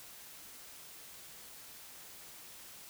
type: silence
effects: white hiss -52 dBFS RMS until 2.89 s